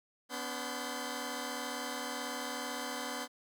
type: tone cluster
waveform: 10% pulse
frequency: 248.2 / 286.1 / 1027 / 1571 Hz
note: B3 / D4 / C6 / G6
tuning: +9 / -45 / -33 / +3 cents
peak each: -32 / -34 / -36 / -37 dBFS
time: 0.29-3.28 s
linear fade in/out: 50 ms
effects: none